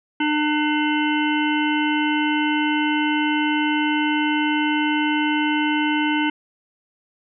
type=harmonic tone; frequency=300 Hz; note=D4; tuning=37 cents sharp; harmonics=1 / 3 / 5 / 7 / 9 / 10; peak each=-20 / -25 / -27 / -28 / -30 / -30 dBFS; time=0.2-6.3 s; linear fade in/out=5 ms; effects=none